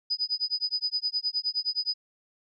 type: tone with tremolo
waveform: sine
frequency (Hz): 4978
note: D#8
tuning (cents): 0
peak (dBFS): -23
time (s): 0.1-1.94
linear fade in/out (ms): 10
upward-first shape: sine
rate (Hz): 9.6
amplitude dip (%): 100
effects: none